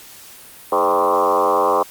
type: tone with frequency modulation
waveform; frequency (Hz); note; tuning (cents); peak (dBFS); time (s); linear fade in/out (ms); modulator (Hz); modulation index
sine; 784; G5; 0; -13; 0.72-1.83; 5; 90.7; 4.3
effects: white hiss -41 dBFS RMS until 1.9 s + Opus 48 kbps